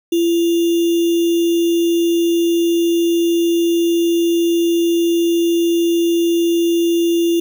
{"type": "tone with sample-and-hold", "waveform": "sine", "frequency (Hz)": 339.2, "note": "E4", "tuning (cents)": 50, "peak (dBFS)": -12, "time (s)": [0.12, 7.4], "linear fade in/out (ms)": 5, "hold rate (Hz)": 3150, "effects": []}